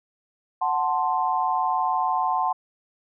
sine chord, F# diminished, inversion none, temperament equal, 740 / 880 / 1046.5 Hz, F#5 / A5 / C6, 0 / 0 / 0 cents, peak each -25 dBFS, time 0.61-2.53 s, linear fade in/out 10 ms, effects none

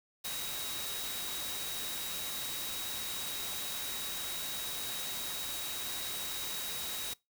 sine tone in noise, 3814 Hz, A#7, 39 cents sharp, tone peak -42 dBFS, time 0.24-7.14 s, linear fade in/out 10 ms, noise white, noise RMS -39 dBFS, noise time 0.24-7.14 s, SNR -6 dB, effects noise-tail reverb RT60 0.2 s tail -23 dB re dry

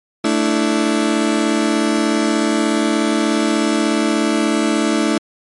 35% pulse chord, A suspended fourth, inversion none, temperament just, 220 / 293.3 / 330 Hz, A3 / D4 / E4, 0 / -2 / +2 cents, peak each -17 dBFS, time 0.24-5.18 s, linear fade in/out 5 ms, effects MP3 48 kbps

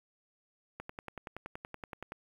click train, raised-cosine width 0.5 ms, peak -26 dBFS, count 15, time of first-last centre 0.8-2.121 s, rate 10.6 Hz, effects 9-bit

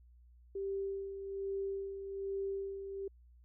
sine tone with tremolo, 392 Hz, G4, in tune, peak -34 dBFS, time 0.55-3.08 s, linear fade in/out 5 ms, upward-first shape sine, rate 1.2 Hz, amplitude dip 55%, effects added 60 Hz sine -58 dBFS peak until 3.44 s

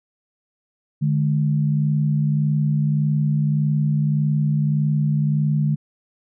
sine tone pair together, 149 / 210.7 Hz, D3 / G#3, +25 / +25 cents, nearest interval tritone, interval 600 cents, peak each -17 / -24 dBFS, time 1.01-5.76 s, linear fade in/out 20 ms, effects none

